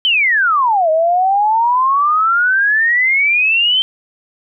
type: exponential two-way sweep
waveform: sine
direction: down then up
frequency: 3136 to 622.3 to 3136 Hz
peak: -10 dBFS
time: 0.05-3.82 s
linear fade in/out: 0 ms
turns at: 0.9 s
effects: none